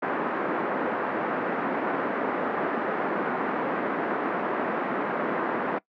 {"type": "band-pass noise", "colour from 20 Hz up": "pink", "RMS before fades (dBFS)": -28, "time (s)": [0.02, 5.79], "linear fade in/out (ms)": 10, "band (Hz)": [230, 1700], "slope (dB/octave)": 24, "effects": ["noise-tail reverb RT60 0.1 s tail -21 dB re dry"]}